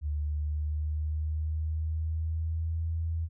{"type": "tone with pitch glide", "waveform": "sine", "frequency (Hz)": [74.2, 81.86], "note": ["D2", "E2"], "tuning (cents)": [18, -12], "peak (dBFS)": -28, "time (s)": [0.01, 3.29], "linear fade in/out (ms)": 50, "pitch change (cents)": 170, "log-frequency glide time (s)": [0.15, 2.84], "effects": []}